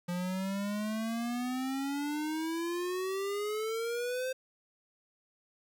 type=exponential sweep; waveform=square; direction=up; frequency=174.61 to 523.3 Hz; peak=-33 dBFS; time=0.08-4.33 s; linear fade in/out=10 ms; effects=10-bit